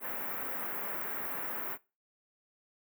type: band-stop noise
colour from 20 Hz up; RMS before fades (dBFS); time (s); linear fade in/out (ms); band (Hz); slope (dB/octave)
white; -37; 0-1.78; 50; 1900 to 16000; 24
effects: noise-tail reverb RT60 0.3 s tail -22 dB re dry + high-pass 200 Hz 12 dB/octave